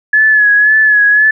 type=tone with vibrato; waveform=sine; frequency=1704 Hz; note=G#6; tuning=44 cents sharp; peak=-5 dBFS; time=0.13-1.31 s; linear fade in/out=5 ms; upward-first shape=sine; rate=1.9 Hz; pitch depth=42 cents each way; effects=none